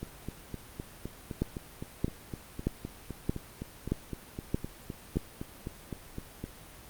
two click trains, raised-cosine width 3 ms, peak -23 / -14 dBFS, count 26 / 7, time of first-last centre 0.03-6.44 / 1.42-5.17 s, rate 3.9 / 1.6 Hz, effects pink hiss -50 dBFS RMS until 6.89 s + Opus 32 kbps

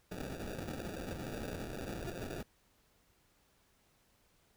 white noise with sample-and-hold, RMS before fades -42 dBFS, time 0.11-2.43 s, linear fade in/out 10 ms, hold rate 1050 Hz, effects pink hiss -71 dBFS RMS until 4.56 s

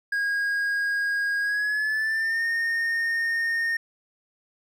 triangle tone with pitch glide, 1636 to 1836.3 Hz, G#6 to A#6, -26 to -27 cents, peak -21 dBFS, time 0.12-3.77 s, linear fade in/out 5 ms, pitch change +199 cents, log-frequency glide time 1.4-2.45 s, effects none

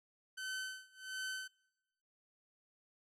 sawtooth tone with tremolo, 1526 Hz, G6, 47 cents flat, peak -35 dBFS, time 0.37-1.48 s, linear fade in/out 10 ms, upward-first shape sine, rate 1.4 Hz, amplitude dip 95%, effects noise-tail reverb RT60 1.0 s tail -24 dB re dry + low-pass 11000 Hz 12 dB/octave

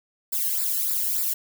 violet noise with flanger, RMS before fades -25 dBFS, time 0.32-1.34 s, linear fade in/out 10 ms, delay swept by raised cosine 0.32 to 0.87 ms, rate 3.4 Hz, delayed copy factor -0.8, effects none

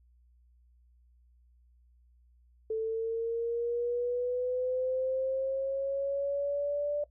sine linear sweep, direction up, 440 to 588 Hz, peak -28 dBFS, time 2.7-7.04 s, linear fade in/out 5 ms, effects noise-tail reverb RT60 0.1 s tail -18 dB re dry + added 60 Hz sine -60 dBFS peak until 7.1 s

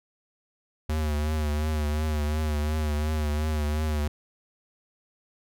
square tone with vibrato, 76 Hz, D#2, 40 cents flat, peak -25 dBFS, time 0.89-4.08 s, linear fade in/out 5 ms, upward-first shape triangle, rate 2.8 Hz, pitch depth 56 cents each way, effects none

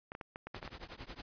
clicks, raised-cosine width 0.5 ms, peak -28 dBFS, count 8, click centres 0.119 / 0.151 / 0.212 / 0.359 / 0.47 / 0.546 / 0.628 / 0.677 s
pink noise with tremolo, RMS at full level -44 dBFS, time 0.54-1.22 s, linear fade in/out 10 ms, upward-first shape triangle, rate 11 Hz, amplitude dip 100%
effects resampled to 11025 Hz

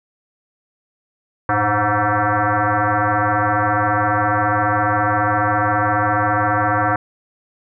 sine tone with frequency modulation, 304.7 Hz, D#4, 36 cents flat, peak -14 dBFS, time 1.49-6.96 s, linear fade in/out 2 ms, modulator 208 Hz, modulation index 6.6, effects none

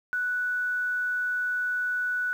sine tone with quantisation, 1480 Hz, F#6, in tune, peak -25 dBFS, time 0.13-2.33 s, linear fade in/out 0 ms, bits 9, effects none

